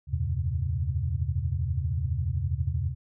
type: tone cluster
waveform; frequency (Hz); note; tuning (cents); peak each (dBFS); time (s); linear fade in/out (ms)
sine; 77.8 / 90 / 104.6 / 120.3 / 133.3; D#2 / F#2 / G#2 / B2 / C3; 0 / -47 / +13 / -45 / +33; -30 / -30 / -35 / -35 / -32; 0.07-2.95; 50
effects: none